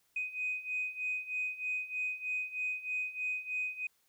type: beating tone pair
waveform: sine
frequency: 2500 / 2503.2 Hz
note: D#7 / D#7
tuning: +8 / +10 cents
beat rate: 3.2 Hz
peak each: -38 / -35 dBFS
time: 0.16-3.87 s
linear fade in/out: 5 ms
effects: tanh soft clip ceiling -26 dBFS + white hiss -73 dBFS RMS until 4.08 s